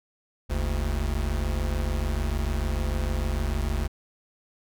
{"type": "tone pair together", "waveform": "square", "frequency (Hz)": [46.51, 73.2], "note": ["F#1", "D2"], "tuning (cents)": [10, -5], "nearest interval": "minor sixth", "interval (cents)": 785, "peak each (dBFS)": -28, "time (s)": [0.49, 3.88], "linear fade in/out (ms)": 20, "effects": []}